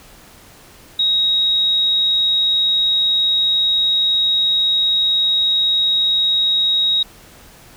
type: tone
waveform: sine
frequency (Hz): 3789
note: A#7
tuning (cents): +27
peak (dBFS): -13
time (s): 0.99-7.03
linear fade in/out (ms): 5
effects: pink hiss -44 dBFS RMS until 7.76 s